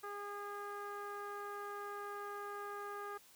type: tone with low-pass filter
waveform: sawtooth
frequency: 408 Hz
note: G#4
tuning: 31 cents flat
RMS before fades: -45 dBFS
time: 0.03-3.18 s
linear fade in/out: 10 ms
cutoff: 1400 Hz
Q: 5.8
effects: white hiss -63 dBFS RMS until 3.35 s